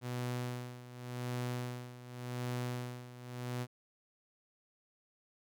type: tone with tremolo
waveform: sawtooth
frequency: 123.47 Hz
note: B2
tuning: in tune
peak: -31 dBFS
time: 0.01-3.67 s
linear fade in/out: 50 ms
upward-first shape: sine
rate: 0.88 Hz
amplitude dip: 80%
effects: none